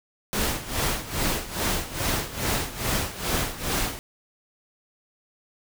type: noise with tremolo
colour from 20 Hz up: pink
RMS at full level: -24 dBFS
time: 0.33-3.99 s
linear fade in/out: 0 ms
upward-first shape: sine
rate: 2.4 Hz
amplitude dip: 80%
effects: none